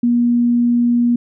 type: tone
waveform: sine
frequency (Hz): 239.4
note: A#3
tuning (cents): +46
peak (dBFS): -11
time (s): 0.03-1.16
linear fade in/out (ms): 5
effects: none